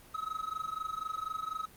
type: tone with amplitude modulation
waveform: triangle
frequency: 1280 Hz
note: D#6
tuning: 49 cents sharp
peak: -29 dBFS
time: 0.14-1.66 s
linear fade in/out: 10 ms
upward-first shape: sine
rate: 24.1 Hz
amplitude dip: 90%
effects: pink hiss -56 dBFS RMS until 1.76 s + Opus 32 kbps